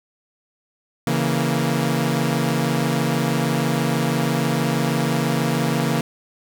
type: chord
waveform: sawtooth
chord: A# diminished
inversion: first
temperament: equal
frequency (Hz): 138.59 / 164.81 / 233.1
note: C#3 / E3 / A#3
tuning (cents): 0 / 0 / 0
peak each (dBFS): -19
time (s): 1.07-6.01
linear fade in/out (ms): 2
effects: none

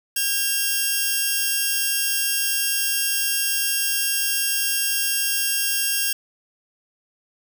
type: tone pair together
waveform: 5% pulse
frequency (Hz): 1620.6 / 2750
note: G#6 / F7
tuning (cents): -43 / -27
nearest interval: major sixth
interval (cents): 916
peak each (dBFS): -13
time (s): 0.16-6.13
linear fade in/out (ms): 5
effects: none

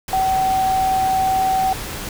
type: tone in noise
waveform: sine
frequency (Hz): 761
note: F#5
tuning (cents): +48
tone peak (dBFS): -15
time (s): 0.13-1.73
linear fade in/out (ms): 2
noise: pink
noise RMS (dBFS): -29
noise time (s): 0.08-2.09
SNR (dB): +11
effects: none

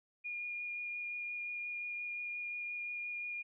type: tone with vibrato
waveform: sine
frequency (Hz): 2428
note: D#7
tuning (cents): -43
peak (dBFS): -38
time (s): 0.24-3.43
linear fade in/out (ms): 20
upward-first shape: triangle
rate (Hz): 5.7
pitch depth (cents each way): 12
effects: none

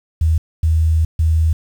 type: tone bursts at uneven times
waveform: sine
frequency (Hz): 80.1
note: E2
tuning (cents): -49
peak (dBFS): -11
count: 3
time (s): 0.21-0.38 / 0.63-1.05 / 1.19-1.53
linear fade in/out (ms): 5
effects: 7-bit

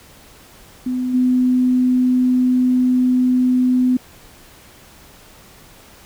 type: tone with level steps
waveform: sine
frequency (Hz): 252.4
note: B3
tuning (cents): +38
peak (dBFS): -18 / -12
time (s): 0.86-3.97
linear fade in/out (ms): 5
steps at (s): 1.13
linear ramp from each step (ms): 20
effects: pink hiss -45 dBFS RMS until 6.05 s

